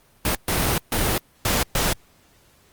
pink noise bursts at uneven times, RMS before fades -21 dBFS, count 5, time 0.25-0.35 / 0.48-0.78 / 0.92-1.18 / 1.45-1.63 / 1.75-1.93 s, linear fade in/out 2 ms, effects pink hiss -57 dBFS RMS until 2.72 s + Opus 32 kbps

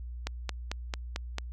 click train, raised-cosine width 0.2 ms, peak -15 dBFS, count 6, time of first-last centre 0.27-1.384 s, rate 4.49 Hz, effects added 60 Hz sine -37 dBFS peak until 1.52 s

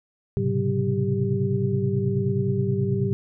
sine tone cluster, 105.6 / 126.7 / 136.1 / 190.5 / 395 Hz, G#2 / B2 / C#3 / G3 / G4, +29 / +45 / -31 / -49 / +13 cents, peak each -27 dBFS, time 0.37-3.13 s, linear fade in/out 0 ms, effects none

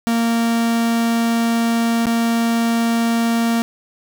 45% pulse tone with dropouts, 231.2 Hz, A#3, 14 cents flat, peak -15 dBFS, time 0.07-3.62 s, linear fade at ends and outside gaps 0 ms, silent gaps 2.057-2.068 s, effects none

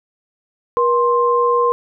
sine tone pair together, 479.4 / 1051 Hz, A#4 / C6, +48 / +7 cents, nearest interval octave + major second, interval 1359 cents, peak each -15 dBFS, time 0.77-1.72 s, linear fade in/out 0 ms, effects none

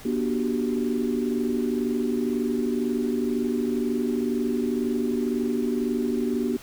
sine chord, G major seventh, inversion first, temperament equal with one note detuned, 241 / 293.7 / 370 / 392 Hz, B3 / D4 / F#4 / G4, -42 / 0 / 0 / 0 cents, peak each -25 / -30 / -30 / -30 dBFS, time 0.05-6.57 s, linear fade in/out 5 ms, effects pink hiss -45 dBFS RMS until 6.62 s

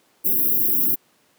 white band-stop noise, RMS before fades -19 dBFS, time 0.24-0.96 s, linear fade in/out 20 ms, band 390 to 12000 Hz, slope 48 dB/octave, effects pink hiss -60 dBFS RMS until 1.38 s + high-pass 200 Hz 12 dB/octave

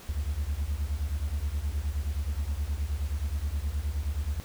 sine beating tone pair, 67.8 / 77.3 Hz, C#2 / D#2, -38 / -11 cents, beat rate 9.5 Hz, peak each -29 dBFS, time 0.09-4.4 s, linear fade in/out 0 ms, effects tanh soft clip ceiling -24 dBFS + pink hiss -48 dBFS RMS until 4.44 s

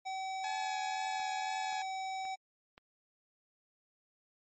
square tone, 763 Hz, G5, 47 cents flat, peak -37 dBFS, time 0.05-2.36 s, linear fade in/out 20 ms
sawtooth tone with vibrato, 847 Hz, G#5, 34 cents sharp, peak -34 dBFS, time 0.44-1.82 s, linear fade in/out 2 ms, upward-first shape triangle, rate 2 Hz, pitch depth 20 cents each way
click train, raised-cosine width 0.3 ms, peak -36 dBFS, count 4, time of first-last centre 1.2-2.779 s, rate 1.9 Hz
effects MP3 32 kbps

